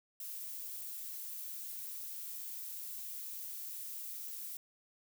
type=noise; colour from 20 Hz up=violet; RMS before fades=-44 dBFS; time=0.2-4.57 s; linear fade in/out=2 ms; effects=none